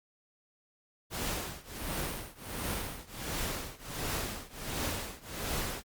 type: noise with tremolo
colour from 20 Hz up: pink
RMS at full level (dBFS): -33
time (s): 1.1-5.83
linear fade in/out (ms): 50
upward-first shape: triangle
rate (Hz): 1.4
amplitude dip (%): 95
effects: Opus 48 kbps